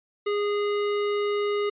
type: tone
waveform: square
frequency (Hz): 411.9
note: G#4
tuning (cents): -14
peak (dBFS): -24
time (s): 0.26-1.7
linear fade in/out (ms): 10
effects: resampled to 8000 Hz